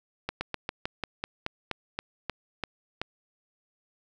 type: slowing click train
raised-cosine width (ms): 0.3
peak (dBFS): -14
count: 13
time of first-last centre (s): 0.29-3.016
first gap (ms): 120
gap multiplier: 1.11
effects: none